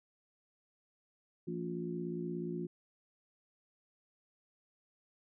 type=harmonic tone with a mistuned harmonic; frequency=56.8 Hz; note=A#1; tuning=44 cents flat; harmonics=3 / 4 / 5 / 6; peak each=-40 / -44 / -45 / -40 dBFS; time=1.47-2.67 s; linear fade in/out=10 ms; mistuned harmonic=6; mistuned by=+67 cents; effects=none